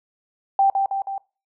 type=tone with echo; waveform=sine; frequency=784 Hz; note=G5; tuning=in tune; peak=-13 dBFS; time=0.59-0.7 s; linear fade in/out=2 ms; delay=160 ms; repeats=3; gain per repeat=-4 dB; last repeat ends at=1.18 s; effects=noise-tail reverb RT60 0.3 s tail -22 dB re dry